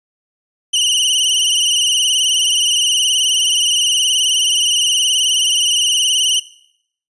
sawtooth tone with vibrato, 2960 Hz, F#7, in tune, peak -9 dBFS, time 0.73-6.4 s, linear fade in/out 10 ms, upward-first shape sine, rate 19 Hz, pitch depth 75 cents each way, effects noise-tail reverb RT60 0.7 s tail -19 dB re dry + resampled to 24000 Hz

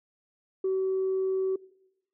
sine tone, 379.8 Hz, F#4, 45 cents sharp, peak -23 dBFS, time 0.64-1.56 s, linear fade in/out 5 ms, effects noise-tail reverb RT60 0.9 s tail -22 dB re dry + tanh soft clip ceiling -21 dBFS

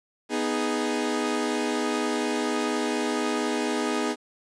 sawtooth chord, G# minor, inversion first, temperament equal, 246.9 / 311.1 / 415.3 Hz, B3 / D#4 / G#4, 0 / 0 / 0 cents, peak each -25 dBFS, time 0.29-4.16 s, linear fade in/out 50 ms, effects resampled to 22050 Hz + 9-bit

